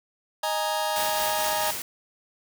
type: chord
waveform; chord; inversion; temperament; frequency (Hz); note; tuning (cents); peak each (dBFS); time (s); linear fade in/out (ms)
sawtooth; D# suspended fourth; none; just; 622.3 / 829.7 / 933.4; D#5 / G#5 / A#5; 0 / -2 / +2; -25; 0.43-1.71; 5
type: noise with tremolo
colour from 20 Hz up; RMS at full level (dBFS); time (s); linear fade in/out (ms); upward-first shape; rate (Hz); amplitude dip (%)
white; -30; 0.96-1.82; 2; sine; 4.5; 35
effects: none